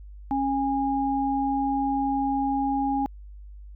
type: tone pair together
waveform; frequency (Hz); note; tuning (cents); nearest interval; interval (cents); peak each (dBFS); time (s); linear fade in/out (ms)
sine; 273.3 / 819; C#4 / G#5; -24 / -24; octave + perfect fifth; 1900; -25; 0.31-3.06; 0
effects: added 50 Hz sine -40 dBFS peak until 3.75 s